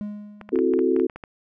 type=tone with exponential decay; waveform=triangle; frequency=207.7 Hz; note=G#3; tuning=in tune; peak=-24 dBFS; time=0.01-0.89 s; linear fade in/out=0 ms; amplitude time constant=190 ms
type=clicks; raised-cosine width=0.5 ms; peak=-22 dBFS; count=11; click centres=0.413 / 0.491 / 0.558 / 0.589 / 0.737 / 0.791 / 0.964 / 0.998 / 1.098 / 1.16 / 1.238 s
type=chord; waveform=sine; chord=F# half-diminished seventh; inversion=second; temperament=equal; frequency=261.6 / 329.6 / 370 / 440 Hz; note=C4 / E4 / F#4 / A4; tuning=0 / 0 / 0 / 0 cents; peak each=-24 / -24 / -21 / -24 dBFS; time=0.52-1.07 s; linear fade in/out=10 ms
effects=none